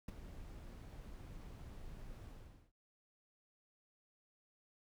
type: noise with ADSR envelope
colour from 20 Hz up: brown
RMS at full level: -39 dBFS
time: 0.08-2.72 s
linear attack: 6 ms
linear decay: 14 ms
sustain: -12 dB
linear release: 440 ms
effects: none